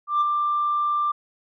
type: tone with ADSR envelope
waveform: sine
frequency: 1184 Hz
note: D6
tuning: 14 cents sharp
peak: -14 dBFS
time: 0.07-1.12 s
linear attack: 140 ms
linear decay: 22 ms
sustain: -5 dB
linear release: 9 ms
effects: tanh soft clip ceiling -15 dBFS